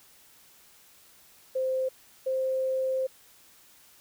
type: tone pair in turn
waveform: sine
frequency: 521 / 523.7 Hz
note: C5 / C5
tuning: -7 / +1 cents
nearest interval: unison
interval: 8 cents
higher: second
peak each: -25 / -25 dBFS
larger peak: neither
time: 1.55-1.89 / 2.26-3.07 s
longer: second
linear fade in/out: 10 ms
effects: white hiss -57 dBFS RMS until 4 s